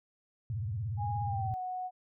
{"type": "tone with vibrato", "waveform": "sine", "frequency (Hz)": 106.4, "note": "G#2", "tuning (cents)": 42, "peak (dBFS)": -32, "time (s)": [0.5, 1.54], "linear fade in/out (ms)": 0, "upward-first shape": "sine", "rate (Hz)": 17, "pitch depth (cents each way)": 270}
{"type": "tone with pitch glide", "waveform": "sine", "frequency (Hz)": [822, 736.6], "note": ["G#5", "F#5"], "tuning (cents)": [-18, -8], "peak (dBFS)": -34, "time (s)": [0.97, 1.91], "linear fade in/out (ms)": 50, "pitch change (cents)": -190, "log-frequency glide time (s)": [1.23, 1.6]}
{"effects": []}